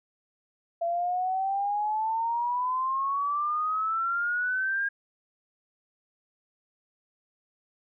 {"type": "exponential sweep", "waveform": "sine", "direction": "up", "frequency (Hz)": [673, 1627], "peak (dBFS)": -25, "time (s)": [0.81, 4.89], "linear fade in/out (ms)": 10, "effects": []}